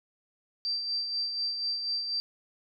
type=tone with tremolo; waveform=sine; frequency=4688 Hz; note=D8; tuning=4 cents flat; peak=-27 dBFS; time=0.65-2.2 s; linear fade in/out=0 ms; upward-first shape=sine; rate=4.1 Hz; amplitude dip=45%; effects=none